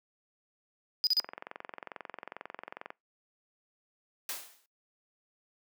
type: tone bursts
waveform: triangle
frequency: 4958 Hz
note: D#8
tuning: 7 cents flat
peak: -22 dBFS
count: 3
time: 1.04-1.197 s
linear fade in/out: 0 ms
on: 29 ms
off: 35 ms
type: click train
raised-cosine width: 0.5 ms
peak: -24 dBFS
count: 39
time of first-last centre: 1.2-2.904 s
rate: 22.3 Hz
type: noise with exponential decay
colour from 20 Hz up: white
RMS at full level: -34 dBFS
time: 4.29-4.66 s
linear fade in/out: 2 ms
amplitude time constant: 80 ms
effects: noise-tail reverb RT60 0.2 s tail -24 dB re dry + high-pass 400 Hz 12 dB/octave